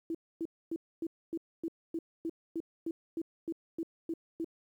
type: tone bursts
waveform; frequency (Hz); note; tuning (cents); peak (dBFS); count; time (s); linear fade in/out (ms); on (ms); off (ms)
sine; 329.6; E4; 0; -32; 15; 0.1-4.445; 2; 47; 260
effects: 11-bit